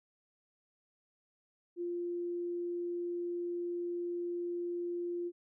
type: tone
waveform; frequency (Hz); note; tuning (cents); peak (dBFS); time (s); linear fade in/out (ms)
sine; 348.5; F4; -4; -34; 1.76-5.32; 50
effects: none